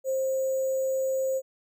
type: tone with sample-and-hold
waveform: sine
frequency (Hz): 529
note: C5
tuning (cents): +19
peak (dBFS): -24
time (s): 0.04-1.42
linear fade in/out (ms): 50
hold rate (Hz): 7350
effects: none